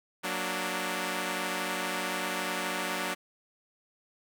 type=chord; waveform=5% pulse; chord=Gb augmented; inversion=none; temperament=equal; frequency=185 / 233.1 / 293.7 Hz; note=Gb3 / Bb3 / D4; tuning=0 / 0 / 0 cents; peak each=-23 / -26 / -23 dBFS; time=0.23-3.15 s; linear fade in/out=20 ms; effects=none